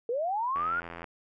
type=linear sweep; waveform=sine; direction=up; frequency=449 to 1458 Hz; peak=-27 dBFS; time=0.09-0.8 s; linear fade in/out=2 ms
type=click train; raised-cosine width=0.5 ms; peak=-25 dBFS; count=42; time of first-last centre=0.56-1.042 s; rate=85 Hz
effects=none